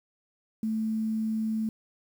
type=tone with quantisation; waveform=sine; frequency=220 Hz; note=A3; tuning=in tune; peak=-26 dBFS; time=0.63-1.69 s; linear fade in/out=2 ms; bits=9; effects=none